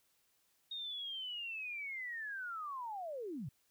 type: linear sweep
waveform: sine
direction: down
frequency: 3729 to 111.9 Hz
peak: -40 dBFS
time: 0.71-3.49 s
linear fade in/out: 5 ms
effects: white hiss -75 dBFS RMS until 3.7 s